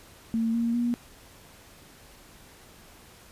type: tone with pitch steps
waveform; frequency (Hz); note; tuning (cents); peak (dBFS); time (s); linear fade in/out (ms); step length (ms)
sine; 226.8 / 232.9 / 239.2; A#3 / A#3 / A#3; -47 / -1 / +45; -23; 0.34-0.94; 0; 200
effects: pink hiss -52 dBFS RMS until 3.31 s + resampled to 32000 Hz